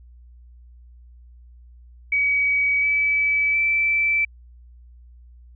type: tone with pitch steps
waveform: sine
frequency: 2269 / 2297 / 2325 Hz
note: C#7 / D7 / D7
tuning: +40 / -39 / -18 cents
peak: -17 dBFS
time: 2.12-4.25 s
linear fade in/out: 5 ms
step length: 710 ms
effects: added 60 Hz sine -44 dBFS peak until 5.55 s